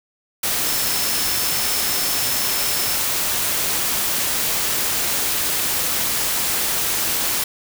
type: tone in noise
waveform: sine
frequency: 5290 Hz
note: E8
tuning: 5 cents sharp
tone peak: -28 dBFS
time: 0.66-2.97 s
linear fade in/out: 5 ms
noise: white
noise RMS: -21 dBFS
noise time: 0.43-7.44 s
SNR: -10 dB
effects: none